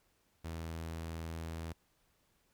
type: tone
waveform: sawtooth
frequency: 81.8 Hz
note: E2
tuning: 13 cents flat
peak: -36 dBFS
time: 0.44-1.73 s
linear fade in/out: 10 ms
effects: pink hiss -74 dBFS RMS until 2.53 s